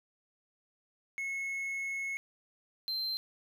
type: tone pair in turn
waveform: triangle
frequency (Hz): 2184 / 4123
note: C#7 / C8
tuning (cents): -26 / -26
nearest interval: major seventh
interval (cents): 1100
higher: second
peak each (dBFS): -32 / -31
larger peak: second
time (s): 1.18-2.17 / 2.88-3.17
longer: first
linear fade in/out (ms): 0
effects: none